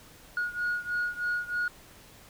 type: beating tone pair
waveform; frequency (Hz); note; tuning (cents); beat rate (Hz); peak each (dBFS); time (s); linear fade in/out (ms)
sine; 1444 / 1447.2; F#6 / F#6; -43 / -39; 3.2; -29 / -31; 0.37-1.68; 2
effects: tanh soft clip ceiling -24 dBFS + pink hiss -53 dBFS RMS until 2.29 s